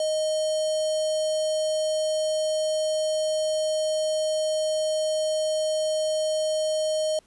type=tone with notch filter; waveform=square; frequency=622.3 Hz; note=D#5; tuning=in tune; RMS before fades=-25 dBFS; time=0-7.19 s; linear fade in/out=2 ms; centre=1900 Hz; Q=1.3; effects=pink hiss -61 dBFS RMS until 7.26 s + resampled to 24000 Hz